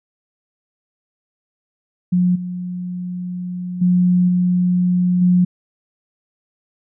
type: tone with level steps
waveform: sine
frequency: 179.5 Hz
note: F3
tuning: 48 cents sharp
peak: -12 / -23 / -11 / -13 / -10 dBFS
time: 2.12-5.45 s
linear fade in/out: 10 ms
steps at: 2.35 / 3.81 / 4.28 / 5.21 s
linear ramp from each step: 10 ms
effects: none